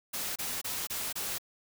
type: noise bursts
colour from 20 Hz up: white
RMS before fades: -35 dBFS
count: 5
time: 0.13-1.384 s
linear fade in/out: 10 ms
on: 230 ms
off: 26 ms
effects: none